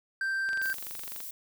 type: tone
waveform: triangle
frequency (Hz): 1568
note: G6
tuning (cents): 0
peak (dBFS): -26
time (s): 0.21-0.73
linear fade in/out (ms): 2
type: click train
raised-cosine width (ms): 0.2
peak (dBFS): -25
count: 18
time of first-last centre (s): 0.49-1.204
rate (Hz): 23.8
type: noise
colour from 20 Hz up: violet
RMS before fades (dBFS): -40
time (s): 0.62-1.31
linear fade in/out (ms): 5
effects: none